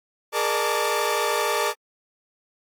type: tone cluster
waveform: sawtooth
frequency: 417.8 / 470.8 / 601 / 892 / 1158 Hz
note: G#4 / A#4 / D5 / A5 / D6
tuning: +10 / +17 / +40 / +23 / -25 cents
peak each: -24 dBFS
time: 0.32-1.74 s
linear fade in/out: 50 ms
effects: AAC 64 kbps